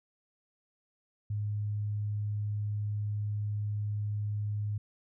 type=tone; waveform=sine; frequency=104.3 Hz; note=G#2; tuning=8 cents sharp; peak=-30 dBFS; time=1.3-4.78 s; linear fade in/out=5 ms; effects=none